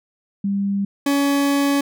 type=tone pair in turn; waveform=sine / 40% pulse; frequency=198.9 / 281.3 Hz; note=G3 / C#4; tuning=+25 / +26 cents; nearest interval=tritone; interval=601 cents; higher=second; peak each=-18 / -15 dBFS; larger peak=second; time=0.44-0.85 / 1.06-1.81 s; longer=second; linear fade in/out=5 ms; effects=none